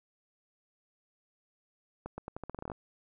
accelerating click train, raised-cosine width 1 ms, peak -25 dBFS, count 13, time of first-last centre 2.06-2.717 s, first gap 120 ms, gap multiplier 0.84, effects none

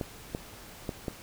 clicks, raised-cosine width 2 ms, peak -18 dBFS, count 4, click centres 0.012 / 0.349 / 0.892 / 1.082 s, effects pink hiss -48 dBFS RMS until 1.22 s

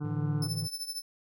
harmonic tone, 148.6 Hz, D3, 21 cents sharp, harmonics 1 / 2 / 3 / 5 / 6 / 7 / 8 / 9 / 10, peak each -32 / -38 / -47 / -52 / -54 / -55 / -55 / -56 / -56 dBFS, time 0-0.48 s, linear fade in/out 20 ms
triangle chord, A suspended fourth, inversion none, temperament just, 110 / 146.67 / 165 Hz, A2 / D3 / E3, 0 / -2 / +2 cents, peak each -33 / -35 / -34 dBFS, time 0.03-0.68 s, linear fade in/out 20 ms
sawtooth tone with tremolo, 5274 Hz, E8, in tune, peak -29 dBFS, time 0.42-1.02 s, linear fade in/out 2 ms, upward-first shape triangle, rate 13 Hz, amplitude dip 85%
effects none

